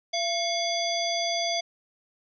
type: harmonic tone with a mistuned harmonic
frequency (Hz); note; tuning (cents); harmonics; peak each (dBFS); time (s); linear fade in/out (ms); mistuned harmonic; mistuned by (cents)
680; F5; -46; 1 / 3 / 5 / 7 / 9; -28 / -34 / -31 / -32 / -36; 0.13-1.61; 10; 3; +110
effects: none